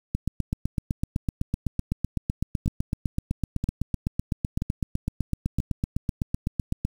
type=two click trains; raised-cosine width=5 ms; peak=-12 / -14 dBFS; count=54 / 4; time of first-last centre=0.15-6.85 / 2.66-5.601 s; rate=7.91 / 1.02 Hz; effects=7-bit